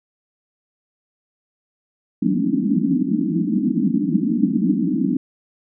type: band-pass noise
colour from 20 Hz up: pink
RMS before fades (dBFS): -19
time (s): 2.22-5.17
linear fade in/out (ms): 5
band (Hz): 170 to 320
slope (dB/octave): 96
effects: none